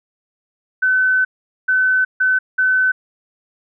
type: tone bursts at uneven times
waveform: sine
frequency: 1516 Hz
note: F#6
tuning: 42 cents sharp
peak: -12 dBFS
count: 4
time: 0.82-1.25 / 1.68-2.05 / 2.2-2.39 / 2.58-2.92 s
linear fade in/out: 10 ms
effects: none